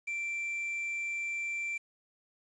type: tone with quantisation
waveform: triangle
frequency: 2349 Hz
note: D7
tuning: in tune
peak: -31 dBFS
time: 0.07-1.78 s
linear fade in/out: 10 ms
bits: 9
effects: resampled to 22050 Hz